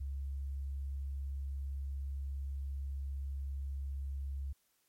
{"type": "tone", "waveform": "sine", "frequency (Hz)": 68.7, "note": "C#2", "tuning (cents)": -15, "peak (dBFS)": -36, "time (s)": [0, 4.53], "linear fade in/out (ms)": 10, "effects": ["white hiss -75 dBFS RMS until 4.88 s", "MP3 64 kbps"]}